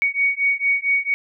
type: beating tone pair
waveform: sine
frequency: 2237 / 2241.4 Hz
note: C#7 / C#7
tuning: +15 / +19 cents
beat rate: 4.4 Hz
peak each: -20 dBFS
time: 0.02-1.14 s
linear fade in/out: 0 ms
effects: none